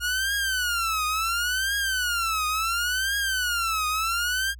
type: tone with vibrato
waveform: sawtooth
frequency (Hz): 1424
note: F6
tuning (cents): +33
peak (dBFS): -20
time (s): 0-4.55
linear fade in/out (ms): 50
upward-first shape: triangle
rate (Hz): 0.71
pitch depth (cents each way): 250
effects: added 60 Hz sine -40 dBFS peak until 4.59 s